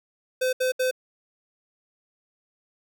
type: tone bursts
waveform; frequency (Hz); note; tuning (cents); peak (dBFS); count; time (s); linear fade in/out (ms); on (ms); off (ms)
square; 512; C5; -38; -22; 3; 0.41-0.912; 10; 120; 71
effects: none